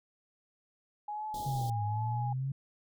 sine tone with vibrato, 830.6 Hz, G#5, in tune, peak -35 dBFS, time 1.08-2.33 s, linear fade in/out 5 ms, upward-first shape triangle, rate 1.3 Hz, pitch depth 65 cents each way
pink band-stop noise, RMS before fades -45 dBFS, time 1.34-1.7 s, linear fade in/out 2 ms, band 930 to 3200 Hz, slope 96 dB/octave
sine exponential two-way sweep, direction down then up, 138.59 to 103.83 to 138.59 Hz, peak -31 dBFS, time 1.46-2.52 s, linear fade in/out 5 ms, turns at 1.84 s
effects none

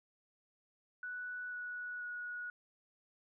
sine tone with pitch steps, 1480 / 1468.9 / 1457.9 Hz, F#6 / F#6 / F#6, 0 / -13 / -26 cents, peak -40 dBFS, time 1.03-2.5 s, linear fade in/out 2 ms, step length 490 ms, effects none

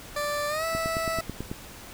20% pulse tone with pitch glide, 587.3 to 655.4 Hz, D5 to E5, 0 to -10 cents, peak -22 dBFS, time 0.16-1.21 s, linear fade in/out 5 ms, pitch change +190 cents, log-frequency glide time 0.48-0.65 s
click train, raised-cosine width 3 ms, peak -19 dBFS, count 8, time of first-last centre 0.75-1.515 s, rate 9.15 Hz
effects pink hiss -44 dBFS RMS until 1.93 s

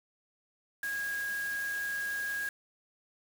sine tone in noise, 1640 Hz, G#6, 22 cents flat, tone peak -32 dBFS, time 0.83-2.49 s, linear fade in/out 2 ms, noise white, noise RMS -45 dBFS, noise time 0.83-2.49 s, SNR +10 dB, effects none

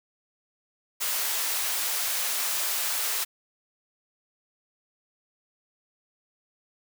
white high-pass noise, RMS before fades -28 dBFS, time 1-3.25 s, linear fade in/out 20 ms, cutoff 630 Hz, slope 12 dB/octave, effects none

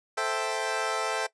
20% pulse chord, A minor seventh, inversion none, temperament equal, 440 / 523.3 / 659.3 / 784 Hz, A4 / C5 / E5 / G5, 0 / 0 / 0 / 0 cents, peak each -27 / -30 / -27 / -29 dBFS, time 0.17-1.27 s, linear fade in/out 10 ms, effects noise-tail reverb RT60 0.1 s tail -18 dB re dry + resampled to 22050 Hz

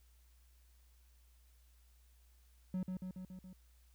triangle tone with echo, 185 Hz, F#3, in tune, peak -33 dBFS, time 2.74-2.83 s, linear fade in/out 2 ms, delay 140 ms, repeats 5, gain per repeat -3 dB, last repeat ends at 3.53 s, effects added 60 Hz sine -63 dBFS peak until 3.94 s + white hiss -74 dBFS RMS until 3.94 s

